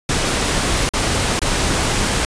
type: noise with dropouts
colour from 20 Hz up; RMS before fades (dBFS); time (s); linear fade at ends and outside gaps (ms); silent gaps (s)
pink; -18; 0.09-2.25; 2; 0.891-0.936 / 1.393-1.417
effects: resampled to 22050 Hz